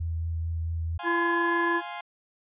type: tone with vibrato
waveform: sine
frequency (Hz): 82.41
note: E2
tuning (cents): 0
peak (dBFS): -27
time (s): 0-0.98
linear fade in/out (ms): 10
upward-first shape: triangle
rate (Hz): 4.5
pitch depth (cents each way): 17
type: chord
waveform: sawtooth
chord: F minor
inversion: none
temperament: equal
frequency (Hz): 698.5 / 830.6 / 1046.5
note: F5 / Ab5 / C6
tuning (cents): 0 / 0 / 0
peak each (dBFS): -35 / -35 / -36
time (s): 0.99-2.01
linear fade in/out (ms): 5
type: harmonic tone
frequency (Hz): 340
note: F4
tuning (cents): -46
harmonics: 1 / 3 / 5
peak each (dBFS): -27 / -27 / -27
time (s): 1.03-1.82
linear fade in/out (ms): 50
effects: resampled to 8000 Hz